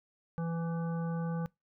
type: harmonic tone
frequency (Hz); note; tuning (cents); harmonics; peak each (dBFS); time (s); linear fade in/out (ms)
166.7; E3; +20; 1 / 3 / 5 / 7 / 9; -32 / -42 / -46 / -49 / -51; 0.38-1.46; 0
effects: noise-tail reverb RT60 0.2 s tail -23 dB re dry